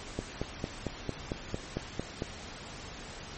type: click train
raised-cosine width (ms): 2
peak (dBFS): -18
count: 10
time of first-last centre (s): 0.19-2.222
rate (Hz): 4.43
effects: pink hiss -44 dBFS RMS until 3.37 s + MP3 32 kbps